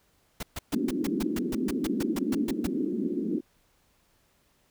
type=noise bursts; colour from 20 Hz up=pink; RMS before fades=-34 dBFS; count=15; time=0.4-2.67 s; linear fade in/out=5 ms; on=30 ms; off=130 ms
type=band-pass noise; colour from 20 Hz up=white; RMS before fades=-29 dBFS; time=0.72-3.41 s; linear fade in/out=20 ms; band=200 to 350 Hz; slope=48 dB/octave
effects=pink hiss -67 dBFS RMS until 4.7 s